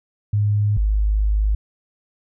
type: tone pair in turn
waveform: sine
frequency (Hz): 103.83 / 51.91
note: G#2 / G#1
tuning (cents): 0 / 0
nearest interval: octave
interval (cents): 1200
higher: first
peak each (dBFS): -15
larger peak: neither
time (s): 0.33-0.77 / 0.77-1.55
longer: second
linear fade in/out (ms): 5
effects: none